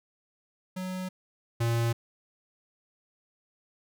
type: tone pair in turn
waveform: square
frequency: 185 / 116.54 Hz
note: F#3 / A#2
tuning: 0 / 0 cents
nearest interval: minor sixth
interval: 800 cents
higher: first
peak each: -33 / -25 dBFS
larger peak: second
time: 0.76-1.09 / 1.6-1.93 s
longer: neither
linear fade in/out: 10 ms
effects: none